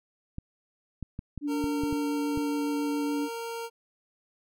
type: clicks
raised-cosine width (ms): 5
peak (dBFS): -23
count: 8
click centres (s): 0.384 / 1.027 / 1.191 / 1.377 / 1.641 / 1.836 / 1.927 / 2.375
type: tone with vibrato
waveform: sine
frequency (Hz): 289.8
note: D4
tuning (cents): -23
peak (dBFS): -27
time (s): 1.41-3.29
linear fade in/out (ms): 50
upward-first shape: triangle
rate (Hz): 7.2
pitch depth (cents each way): 12
type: tone with pitch glide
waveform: 25% pulse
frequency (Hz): 458.4 to 461.9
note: A#4 to A#4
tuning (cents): -29 to -16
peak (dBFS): -30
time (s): 1.47-3.7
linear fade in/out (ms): 50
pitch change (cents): +13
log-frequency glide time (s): 3.06-3.15
effects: none